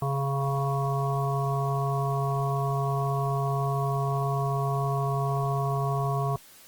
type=harmonic tone with a mistuned harmonic; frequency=138.59 Hz; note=C#3; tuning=in tune; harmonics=1 / 3 / 5 / 7 / 8; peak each=-26 / -34 / -32 / -37 / -33 dBFS; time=0.02-6.36 s; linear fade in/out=2 ms; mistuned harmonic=1; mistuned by=-24 cents; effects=white hiss -52 dBFS RMS until 6.67 s + Opus 24 kbps